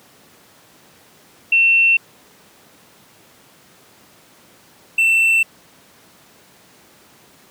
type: tone pair in turn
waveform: sine / triangle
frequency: 2700 / 2681 Hz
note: E7 / E7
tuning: +41 / +29 cents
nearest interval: unison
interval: 12 cents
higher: first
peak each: -10 dBFS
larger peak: neither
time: 1.52-1.97 / 4.98-5.43 s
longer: neither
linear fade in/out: 5 ms
effects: pink hiss -49 dBFS RMS until 7.5 s + high-pass 150 Hz 12 dB/octave